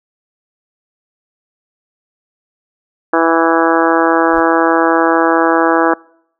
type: harmonic tone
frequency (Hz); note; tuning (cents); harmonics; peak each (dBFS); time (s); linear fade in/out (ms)
164.81; E3; 0; 2 / 3 / 4 / 5 / 6 / 7 / 8 / 9 / 10; -14 / -16 / -17 / -18 / -19 / -19 / -20 / -21 / -21; 3.13-5.94; 5
type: noise with exponential growth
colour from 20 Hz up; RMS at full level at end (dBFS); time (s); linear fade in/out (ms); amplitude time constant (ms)
brown; -31; 4.13-4.4; 2; 58
effects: noise-tail reverb RT60 0.7 s tail -26 dB re dry